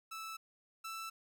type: tone pair in turn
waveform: sawtooth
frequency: 1314 / 1325.4 Hz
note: E6 / E6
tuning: -6 / +9 cents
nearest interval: unison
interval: 15 cents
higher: second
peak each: -39 / -38 dBFS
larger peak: second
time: 0.11-0.37 / 0.84-1.1 s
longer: neither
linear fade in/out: 10 ms
effects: 13-bit